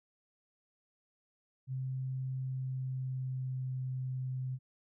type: tone with pitch glide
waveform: sine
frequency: 130.81 to 129.31 Hz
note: C3 to C3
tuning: 0 to -20 cents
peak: -34 dBFS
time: 1.67-4.59 s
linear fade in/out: 50 ms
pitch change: -20 cents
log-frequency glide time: 2.38-3.78 s
effects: none